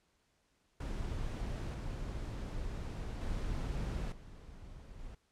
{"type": "noise with level steps", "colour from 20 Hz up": "brown", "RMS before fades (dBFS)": [-38, -40, -37, -51, -48], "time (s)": [0.8, 5.15], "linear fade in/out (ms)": 5, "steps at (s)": [1.74, 3.21, 4.12, 4.99], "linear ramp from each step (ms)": 2, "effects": ["pink hiss -75 dBFS RMS until 5.31 s", "low-pass 9000 Hz 12 dB/octave"]}